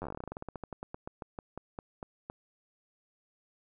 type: slowing click train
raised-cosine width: 1 ms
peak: -25 dBFS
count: 29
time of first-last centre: 0.02-2.299 s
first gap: 10 ms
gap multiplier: 1.13
effects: none